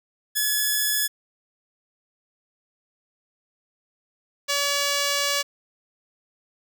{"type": "tone pair in turn", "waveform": "5% pulse", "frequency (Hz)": [1706, 569.3], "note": ["G#6", "C#5"], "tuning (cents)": [46, 46], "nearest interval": "octave + perfect fifth", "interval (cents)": 1900, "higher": "first", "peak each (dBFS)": -10, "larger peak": "neither", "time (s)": [[0.35, 1.08], [4.48, 5.43]], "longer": "second", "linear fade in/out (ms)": 20, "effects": []}